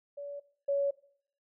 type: tone pair in turn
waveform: sine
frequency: 571 / 561.8 Hz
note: D5 / C#5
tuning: -49 / +23 cents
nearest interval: unison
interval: 28 cents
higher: first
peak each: -38 / -26 dBFS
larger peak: second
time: 0.17-0.4 / 0.68-0.91 s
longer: neither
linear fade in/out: 10 ms
effects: noise-tail reverb RT60 0.6 s tail -19 dB re dry